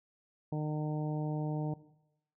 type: harmonic tone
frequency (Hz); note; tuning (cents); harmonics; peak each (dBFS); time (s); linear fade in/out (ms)
152.1; D#3; -39; 1 / 2 / 3 / 4 / 5 / 6; -33 / -39 / -43 / -45 / -47 / -49; 0.52-1.74; 5
effects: noise-tail reverb RT60 0.8 s tail -17 dB re dry